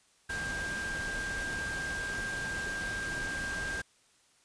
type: tone in noise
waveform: sine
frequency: 1594 Hz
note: G6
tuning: 28 cents sharp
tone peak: -34 dBFS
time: 0.29-3.82 s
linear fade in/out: 10 ms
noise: pink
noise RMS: -40 dBFS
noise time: 0.29-3.82 s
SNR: +3 dB
effects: white hiss -66 dBFS RMS until 4.44 s + resampled to 22050 Hz